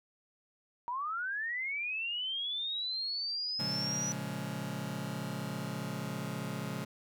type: linear sweep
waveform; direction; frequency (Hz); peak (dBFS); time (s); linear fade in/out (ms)
sine; up; 932.3 to 5920; -33; 0.88-4.12; 0
type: chord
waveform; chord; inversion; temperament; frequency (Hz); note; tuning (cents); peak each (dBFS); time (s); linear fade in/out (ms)
sawtooth; Bb minor seventh; none; just; 116.54 / 139.85 / 174.81 / 209.8; Bb2 / Db3 / F3 / Ab3; 0 / +16 / +2 / +18; -40 / -36 / -37 / -37; 3.59-6.85; 10
effects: none